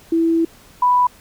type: tone pair in turn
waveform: sine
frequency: 330 / 988.9 Hz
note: E4 / B5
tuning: +2 / +2 cents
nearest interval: octave + perfect fifth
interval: 1900 cents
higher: second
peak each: -13 / -11 dBFS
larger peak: second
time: 0.12-0.45 / 0.82-1.07 s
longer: first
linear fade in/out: 5 ms
effects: pink hiss -47 dBFS RMS until 1.2 s